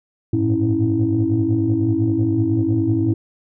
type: tone cluster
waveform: sine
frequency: 99.5 / 109.6 / 115.4 / 273.8 / 326.4 Hz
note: G2 / A2 / A#2 / C#4 / E4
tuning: +26 / -6 / -17 / -21 / -17 cents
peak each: -25 / -20 / -26 / -22 / -18 dBFS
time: 0.33-3.14 s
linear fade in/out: 5 ms
effects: tanh soft clip ceiling -7 dBFS